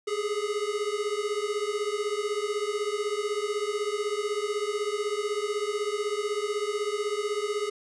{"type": "beating tone pair", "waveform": "square", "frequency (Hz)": [408.5, 424.5], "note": ["G#4", "G#4"], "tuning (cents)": [-29, 38], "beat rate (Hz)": 16, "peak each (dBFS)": -31, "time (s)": [0.07, 7.7], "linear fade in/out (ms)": 10, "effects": ["resampled to 22050 Hz", "10-bit"]}